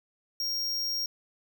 square tone, 5580 Hz, F8, 2 cents flat, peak -29 dBFS, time 0.4-1.06 s, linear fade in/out 2 ms, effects none

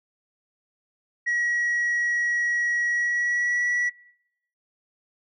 sine tone with pitch glide, 1913 to 1943.1 Hz, A#6 to B6, +44 to -29 cents, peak -19 dBFS, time 1.26-3.9 s, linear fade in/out 20 ms, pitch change +27 cents, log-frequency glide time 2.88-3.67 s, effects noise-tail reverb RT60 0.8 s tail -23 dB re dry + tanh soft clip ceiling -20 dBFS

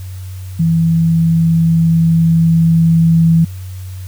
sine tone with level ramp, 164.81 Hz, E3, in tune, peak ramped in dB -9 to -6 dBFS, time 0.59-3.45 s, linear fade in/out 10 ms, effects added 93 Hz sine -24 dBFS peak until 4.07 s + white hiss -42 dBFS RMS until 4.07 s

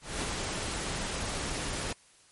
pink noise with ADSR envelope, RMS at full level -32 dBFS, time 0.01-1.93 s, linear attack 200 ms, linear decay 42 ms, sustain -2 dB, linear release 5 ms, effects white hiss -60 dBFS RMS until 2.31 s + MP3 48 kbps

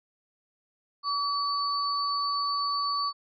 sine tone pair together, 1142 / 4496 Hz, D6 / C#8, -49 / +24 cents, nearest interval 2 octaves, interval 2373 cents, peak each -27 / -31 dBFS, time 1.03-3.13 s, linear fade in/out 50 ms, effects none

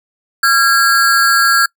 square ring-modulated tone, 1503 Hz, F#6, 27 cents sharp, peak -6 dBFS, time 0.43-1.66 s, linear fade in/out 5 ms, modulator 133 Hz, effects noise-tail reverb RT60 0.1 s tail -26 dB re dry

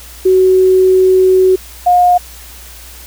sine tone pair in turn, 373.9 / 714.6 Hz, F#4 / F5, +18 / +40 cents, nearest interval major seventh, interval 1122 cents, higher second, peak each -5 dBFS, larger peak neither, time 0.25-1.56 / 1.86-2.18 s, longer first, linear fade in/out 10 ms, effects added 60 Hz sine -35 dBFS peak until 3.06 s + white hiss -35 dBFS RMS until 3.06 s

